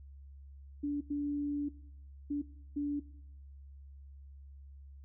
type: tone bursts at uneven times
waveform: sine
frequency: 289.3 Hz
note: D4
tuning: 26 cents flat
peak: -31 dBFS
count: 4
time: 0.83-1.01 / 1.1-1.69 / 2.3-2.42 / 2.76-3 s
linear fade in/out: 10 ms
effects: noise-tail reverb RT60 0.7 s tail -19 dB re dry + added 69 Hz sine -49 dBFS peak until 5.04 s